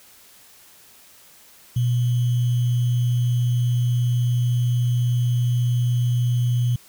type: tone with sample-and-hold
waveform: sine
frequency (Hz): 121.7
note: B2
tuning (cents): -25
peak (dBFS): -17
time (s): 1.76-6.76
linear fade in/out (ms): 5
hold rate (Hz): 3150
effects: white hiss -50 dBFS RMS until 6.88 s